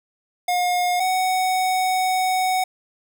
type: tone pair in turn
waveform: square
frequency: 716 / 745.2 Hz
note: F5 / F#5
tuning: +43 / +12 cents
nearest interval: minor second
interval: 69 cents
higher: second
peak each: -19 dBFS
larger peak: neither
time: 0.48-1 / 1-2.64 s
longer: second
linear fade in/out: 5 ms
effects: none